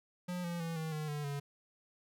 square tone with pitch steps, 178.7 / 172.02 / 165.58 / 159.39 / 153.43 / 147.69 / 142.16 Hz, F3 / F3 / E3 / D#3 / D#3 / D3 / C#3, +40 / -26 / +8 / +42 / -24 / +10 / +44 cents, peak -37 dBFS, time 0.28-1.4 s, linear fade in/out 10 ms, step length 160 ms, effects none

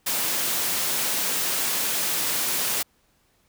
white high-pass noise, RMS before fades -25 dBFS, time 0.06-2.83 s, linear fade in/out 10 ms, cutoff 150 Hz, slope 12 dB/octave, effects pink hiss -65 dBFS RMS until 3.48 s

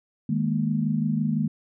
sine chord, D# suspended fourth, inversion none, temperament just, 155.56 / 207.4 / 233.3 Hz, D#3 / G#3 / A#3, 0 / -2 / +2 cents, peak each -26 dBFS, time 0.29-1.48 s, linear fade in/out 5 ms, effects none

